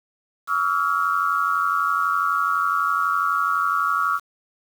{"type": "tone cluster", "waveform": "sine", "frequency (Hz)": [1138, 1305, 1397], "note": ["C#6", "E6", "F6"], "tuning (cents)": [45, -18, 0], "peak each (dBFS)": -23, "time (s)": [0.47, 4.2], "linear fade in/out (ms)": 50, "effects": ["7-bit"]}